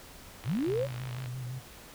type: click train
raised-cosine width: 0.3 ms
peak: -27 dBFS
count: 45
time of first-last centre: 0.44-1.259 s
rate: 53.7 Hz
type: linear sweep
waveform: sine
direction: up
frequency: 83 to 587.3 Hz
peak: -27 dBFS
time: 0.44-0.88 s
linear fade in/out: 50 ms
type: tone with vibrato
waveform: sine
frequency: 126.1 Hz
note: B2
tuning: 36 cents sharp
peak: -35 dBFS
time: 0.66-1.6 s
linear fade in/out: 20 ms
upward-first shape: square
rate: 5.9 Hz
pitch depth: 45 cents each way
effects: pink hiss -50 dBFS RMS until 1.94 s